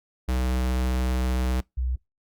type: tone pair in turn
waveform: square / sine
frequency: 63.2 / 62.69 Hz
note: B1 / B1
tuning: +41 / +27 cents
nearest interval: unison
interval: 14 cents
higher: first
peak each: -23 dBFS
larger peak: neither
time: 0.28-1.61 / 1.77-1.96 s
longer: first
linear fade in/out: 10 ms
effects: noise-tail reverb RT60 0.2 s tail -26 dB re dry + Opus 48 kbps

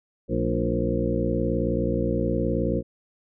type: harmonic tone with a mistuned harmonic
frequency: 59 Hz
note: A#1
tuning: 22 cents sharp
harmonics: 1 / 2 / 3 / 4 / 5 / 6 / 8 / 9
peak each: -30 / -30 / -30 / -30 / -30 / -30 / -30 / -30 dBFS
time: 0.28-2.83 s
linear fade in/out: 50 ms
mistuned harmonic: 4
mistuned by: -86 cents
effects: none

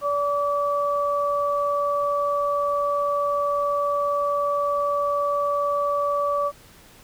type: tone pair together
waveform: sine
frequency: 575.5 / 1151 Hz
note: D5 / D6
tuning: -35 / -35 cents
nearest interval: octave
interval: 1200 cents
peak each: -23 dBFS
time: 0.01-6.52 s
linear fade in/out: 50 ms
effects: pink hiss -50 dBFS RMS until 7.03 s

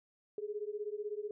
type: beating tone pair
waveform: sine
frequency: 410 / 426 Hz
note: G#4 / G#4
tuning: -22 / +44 cents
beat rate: 16 Hz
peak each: -40 / -40 dBFS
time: 0.38-1.31 s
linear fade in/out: 2 ms
effects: none

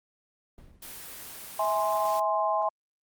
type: noise with exponential decay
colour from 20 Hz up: brown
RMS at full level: -44 dBFS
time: 0.58-1.23 s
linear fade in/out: 2 ms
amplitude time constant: 140 ms
type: noise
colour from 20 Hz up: white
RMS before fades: -42 dBFS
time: 0.82-2.2 s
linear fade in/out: 5 ms
type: chord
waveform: sine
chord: E augmented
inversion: none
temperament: equal with one note detuned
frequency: 648.7 / 830.6 / 1046.5 Hz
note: E5 / G#5 / B#5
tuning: -28 / 0 / 0 cents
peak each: -28 dBFS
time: 1.59-2.69 s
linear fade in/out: 5 ms
effects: Opus 24 kbps

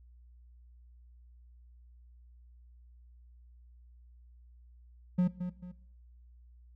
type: tone with echo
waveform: triangle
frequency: 180 Hz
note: F#3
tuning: 47 cents flat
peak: -21 dBFS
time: 5.18-5.28 s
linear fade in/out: 10 ms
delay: 220 ms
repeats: 2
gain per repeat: -9 dB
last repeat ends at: 5.72 s
effects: noise-tail reverb RT60 0.8 s tail -20 dB re dry + added 60 Hz sine -54 dBFS peak until 6.75 s

